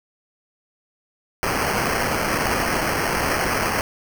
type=noise with sample-and-hold; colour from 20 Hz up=white; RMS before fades=-22 dBFS; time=1.43-3.81 s; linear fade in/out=0 ms; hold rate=3675 Hz; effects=none